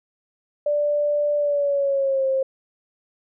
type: tone with pitch glide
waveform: sine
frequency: 587.3 to 532.4 Hz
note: D5 to C5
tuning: 0 to +30 cents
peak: -18 dBFS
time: 0.66-2.43 s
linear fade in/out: 5 ms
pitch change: -170 cents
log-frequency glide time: 1.37-2.26 s
effects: none